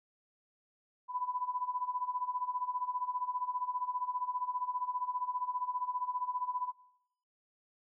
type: tone with tremolo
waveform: sine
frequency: 996 Hz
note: B5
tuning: 14 cents sharp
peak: -30 dBFS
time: 1.08-6.73 s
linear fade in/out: 50 ms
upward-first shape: sine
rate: 15 Hz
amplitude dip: 80%
effects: noise-tail reverb RT60 0.8 s tail -20 dB re dry